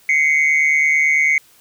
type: tone pair together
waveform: sine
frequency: 2068 / 2217 Hz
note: C7 / C#7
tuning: -21 / 0 cents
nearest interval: minor second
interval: 121 cents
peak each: -13 dBFS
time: 0.09-1.38 s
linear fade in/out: 2 ms
effects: tanh soft clip ceiling -9 dBFS + white hiss -51 dBFS RMS until 1.6 s